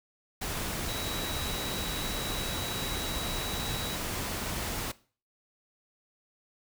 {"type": "tone in noise", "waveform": "sine", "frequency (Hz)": 3887, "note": "B7", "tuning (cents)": -28, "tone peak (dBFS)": -38, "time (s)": [0.88, 3.96], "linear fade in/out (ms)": 10, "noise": "pink", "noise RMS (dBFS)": -34, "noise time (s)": [0.41, 4.92], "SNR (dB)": -7, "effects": ["noise-tail reverb RT60 0.4 s tail -19 dB re dry"]}